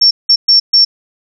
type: tone bursts at uneven times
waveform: sine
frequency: 5450 Hz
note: F8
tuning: 43 cents flat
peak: -4 dBFS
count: 4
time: 0.01-0.11 / 0.29-0.36 / 0.48-0.6 / 0.73-0.85 s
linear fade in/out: 10 ms
effects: none